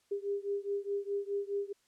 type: beating tone pair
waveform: sine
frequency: 400 / 404.8 Hz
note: G4 / G#4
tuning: +35 / -44 cents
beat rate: 4.8 Hz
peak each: -35 / -36 dBFS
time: 0.11-1.73 s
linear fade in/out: 10 ms
effects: white hiss -72 dBFS RMS until 1.87 s + low-pass 9000 Hz 12 dB/octave